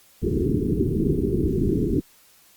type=low-pass noise; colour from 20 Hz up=white; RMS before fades=-22 dBFS; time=0.22-2.01 s; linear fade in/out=20 ms; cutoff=420 Hz; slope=96 dB/octave; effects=white hiss -55 dBFS RMS until 2.56 s + Opus 48 kbps